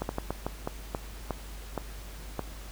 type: slowing click train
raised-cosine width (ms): 1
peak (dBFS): -16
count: 10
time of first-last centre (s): 0.02-2.393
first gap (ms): 71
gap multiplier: 1.31
effects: added 50 Hz sine -41 dBFS peak until 2.71 s + pink hiss -48 dBFS RMS until 2.71 s